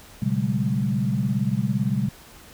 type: tone cluster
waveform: sine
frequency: 122 / 140.2 / 189.7 / 207.2 Hz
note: B2 / C#3 / F#3 / G#3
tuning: -21 / +20 / +43 / -4 cents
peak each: -26 dBFS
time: 0.22-2.09 s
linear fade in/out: 5 ms
effects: pink hiss -47 dBFS RMS until 2.53 s